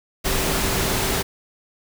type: tone in noise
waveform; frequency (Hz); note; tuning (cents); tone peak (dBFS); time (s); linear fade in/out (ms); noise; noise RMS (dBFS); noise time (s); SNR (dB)
sine; 386.1; G4; -26; -30; 0.24-1.23; 20; pink; -22; 0.24-1.23; -11
effects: none